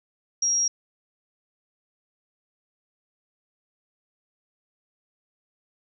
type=tone; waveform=sine; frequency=5640 Hz; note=F8; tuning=16 cents sharp; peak=-20 dBFS; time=0.42-0.68 s; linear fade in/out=5 ms; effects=none